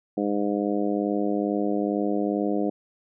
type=harmonic tone; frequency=102.3 Hz; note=G#2; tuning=26 cents flat; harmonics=2 / 3 / 4 / 5 / 6 / 7; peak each=-28 / -26 / -30 / -31 / -34 / -34 dBFS; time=0.17-2.7 s; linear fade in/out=5 ms; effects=none